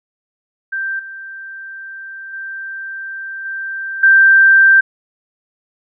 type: tone with level steps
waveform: sine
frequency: 1570 Hz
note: G6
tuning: 2 cents sharp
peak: -18 / -28 / -24 / -21 / -5 dBFS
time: 0.72-4.81 s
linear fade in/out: 10 ms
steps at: 0.99 / 2.33 / 3.45 / 4.03 s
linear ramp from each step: 5 ms
effects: none